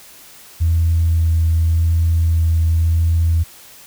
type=tone with vibrato; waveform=sine; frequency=82.41 Hz; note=E2; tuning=in tune; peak=-11 dBFS; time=0.6-3.44 s; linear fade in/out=20 ms; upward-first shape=sine; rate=0.88 Hz; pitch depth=13 cents each way; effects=tanh soft clip ceiling -7 dBFS + white hiss -42 dBFS RMS until 3.86 s